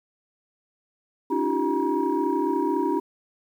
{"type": "tone cluster", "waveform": "sine", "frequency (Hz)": [280.8, 310.8, 344.8, 388.5, 953], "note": ["C#4", "D#4", "F4", "G4", "A#5"], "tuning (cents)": [22, -2, -22, -16, 38], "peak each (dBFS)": -27, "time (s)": [1.3, 3], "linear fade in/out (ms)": 10, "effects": ["tanh soft clip ceiling -13 dBFS", "9-bit"]}